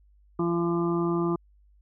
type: harmonic tone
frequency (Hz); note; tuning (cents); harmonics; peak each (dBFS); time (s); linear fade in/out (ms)
170.6; F3; -40; 1 / 2 / 4 / 5 / 6 / 7; -28 / -25 / -39 / -41 / -37 / -35; 0.39-1.36; 5
effects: added 50 Hz sine -56 dBFS peak until 1.81 s